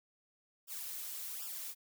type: noise with flanger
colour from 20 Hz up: blue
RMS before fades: -43 dBFS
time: 0.67-1.75 s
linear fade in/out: 50 ms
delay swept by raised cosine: 0.47 to 4.57 ms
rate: 1.3 Hz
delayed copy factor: -0.9
effects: none